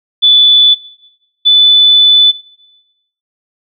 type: tone pair in turn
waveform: sine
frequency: 3476 / 3492 Hz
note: A7 / A7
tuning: -22 / -14 cents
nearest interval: unison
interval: 8 cents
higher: second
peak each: -3 dBFS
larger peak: neither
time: 0.22-0.75 / 1.45-2.32 s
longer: second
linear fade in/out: 20 ms
effects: noise-tail reverb RT60 0.9 s tail -18 dB re dry